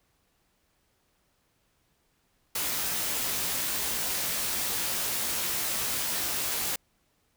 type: noise with comb filter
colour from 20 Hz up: white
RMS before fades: -30 dBFS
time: 2.55-6.76 s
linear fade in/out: 5 ms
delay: 17 ms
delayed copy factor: +0.6
effects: pink hiss -71 dBFS RMS until 7.36 s